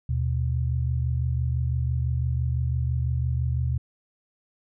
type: tone pair together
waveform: sine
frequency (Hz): 77.51 / 123.47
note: D#2 / B2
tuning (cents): -6 / 0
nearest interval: minor sixth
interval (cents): 806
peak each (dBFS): -25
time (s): 0.09-3.78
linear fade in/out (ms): 5
effects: none